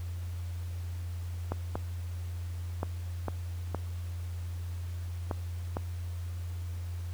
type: clicks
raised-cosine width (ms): 1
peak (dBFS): -18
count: 7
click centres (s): 1.52 / 1.755 / 2.831 / 3.283 / 3.747 / 5.312 / 5.769
effects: added 87 Hz sine -34 dBFS peak until 7.13 s + pink hiss -54 dBFS RMS until 7.13 s